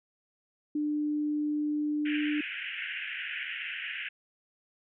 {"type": "tone", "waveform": "sine", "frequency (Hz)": 298.4, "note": "D4", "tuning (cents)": 28, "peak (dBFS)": -27, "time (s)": [0.75, 2.41], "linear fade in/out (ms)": 5}
{"type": "band-pass noise", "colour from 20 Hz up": "white", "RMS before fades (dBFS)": -37, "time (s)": [2.05, 4.09], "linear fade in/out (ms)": 10, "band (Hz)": [1500, 3000], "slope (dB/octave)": 96}
{"effects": []}